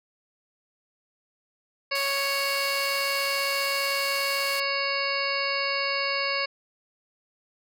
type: harmonic tone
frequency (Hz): 555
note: C#5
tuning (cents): +2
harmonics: 1 / 2 / 3 / 4 / 5 / 7 / 8 / 9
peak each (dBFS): -32 / -32 / -35 / -30 / -33 / -43 / -32 / -35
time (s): 1.91-6.46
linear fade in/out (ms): 10
type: band-pass noise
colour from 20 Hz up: white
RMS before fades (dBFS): -37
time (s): 1.95-4.6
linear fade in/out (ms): 2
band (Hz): 510 to 15000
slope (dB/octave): 48
effects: none